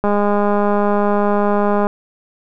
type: click train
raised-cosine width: 1 ms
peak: -4 dBFS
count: 376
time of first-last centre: 0.04-1.869 s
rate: 205 Hz
effects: none